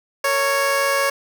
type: tone pair together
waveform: 15% pulse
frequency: 457.7 / 554.4 Hz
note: A#4 / C#5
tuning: -32 / 0 cents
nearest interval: minor third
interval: 332 cents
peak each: -22 / -11 dBFS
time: 0.24-1.1 s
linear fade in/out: 5 ms
effects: none